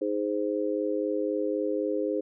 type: harmonic tone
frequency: 103.83 Hz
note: G#2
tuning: in tune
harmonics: 3 / 4 / 5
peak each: -30 / -30 / -30 dBFS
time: 0.01-2.21 s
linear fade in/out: 10 ms
effects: none